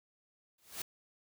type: noise with exponential growth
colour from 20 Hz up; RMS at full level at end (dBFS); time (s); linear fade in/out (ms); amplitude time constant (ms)
white; -36; 0.58-0.82; 5; 51
effects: none